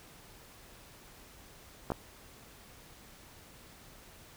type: clicks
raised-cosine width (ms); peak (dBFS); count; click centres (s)
1; -18; 2; 1.903 / 1.919
effects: pink hiss -55 dBFS RMS until 4.36 s